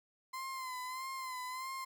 35% pulse tone with vibrato, 1033 Hz, C6, 22 cents flat, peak -38 dBFS, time 0.33-1.85 s, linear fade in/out 10 ms, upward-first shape sine, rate 1.6 Hz, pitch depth 50 cents each way, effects 12-bit

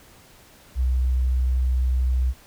sine tone, 63.4 Hz, B1, 46 cents sharp, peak -18 dBFS, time 0.75-2.34 s, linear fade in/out 50 ms, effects pink hiss -51 dBFS RMS until 2.46 s

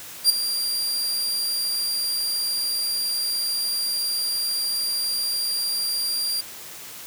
sawtooth tone with ADSR envelope, 4759 Hz, D8, 22 cents sharp, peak -8 dBFS, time 0.24-6.41 s, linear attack 56 ms, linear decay 9 ms, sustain -12 dB, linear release 6 ms, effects white hiss -39 dBFS RMS until 7.06 s + high-pass 60 Hz 12 dB/octave

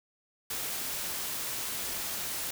white noise, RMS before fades -35 dBFS, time 0.5-2.51 s, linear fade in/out 5 ms, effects none

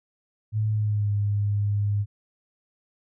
sine tone with pitch glide, 107.8 to 102.52 Hz, A2 to G#2, -35 to -22 cents, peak -21 dBFS, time 0.52-2.06 s, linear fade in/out 50 ms, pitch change -87 cents, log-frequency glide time 0.7-1.11 s, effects none

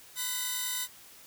5% pulse tone cluster, 1010 / 1490 / 1977 / 3690 Hz, B5 / F#6 / B6 / A#7, +39 / +12 / +1 / -18 cents, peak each -27 dBFS, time 0.15-0.88 s, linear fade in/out 50 ms, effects white hiss -53 dBFS RMS until 1.26 s

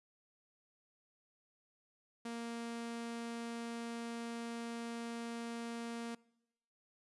sawtooth tone, 233.1 Hz, A#3, in tune, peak -37 dBFS, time 2.25-6.15 s, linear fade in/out 5 ms, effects noise-tail reverb RT60 0.9 s tail -24 dB re dry + resampled to 24000 Hz

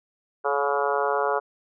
harmonic tone with a mistuned harmonic, 142 Hz, C#3, 42 cents sharp, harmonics 3 / 4 / 5 / 6 / 7 / 8 / 9 / 10, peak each -27 / -28 / -29 / -30 / -30 / -31 / -32 / -32 dBFS, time 0.44-1.4 s, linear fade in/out 20 ms, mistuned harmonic 4, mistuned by -23 cents, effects none

